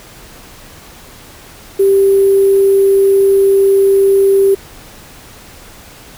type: tone with sample-and-hold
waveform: sine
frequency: 392 Hz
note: G4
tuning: in tune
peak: -6 dBFS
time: 1.79-4.55 s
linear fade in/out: 10 ms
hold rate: 11025 Hz
effects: pink hiss -37 dBFS RMS until 6.17 s